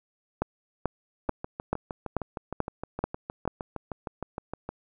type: two click trains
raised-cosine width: 1 ms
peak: -11 / -19 dBFS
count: 8 / 23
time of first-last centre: 0.42-3.477 / 1.29-4.69 s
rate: 2.29 / 6.47 Hz
effects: none